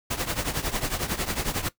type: noise with tremolo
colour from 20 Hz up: pink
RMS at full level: -25 dBFS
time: 0.1-1.69 s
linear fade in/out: 10 ms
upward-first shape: triangle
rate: 11 Hz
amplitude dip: 85%
effects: noise-tail reverb RT60 0.1 s tail -17 dB re dry